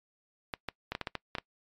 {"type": "clicks", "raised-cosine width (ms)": 0.3, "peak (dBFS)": -17, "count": 9, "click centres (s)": [0.538, 0.687, 0.92, 0.951, 1.013, 1.072, 1.153, 1.352, 1.384], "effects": ["noise-tail reverb RT60 0.1 s tail -23 dB re dry", "MP3 64 kbps"]}